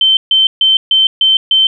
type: tone bursts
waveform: sine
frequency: 3097 Hz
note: G7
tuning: 22 cents flat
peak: -6 dBFS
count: 6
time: 0.01-1.67 s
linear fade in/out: 2 ms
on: 160 ms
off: 140 ms
effects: none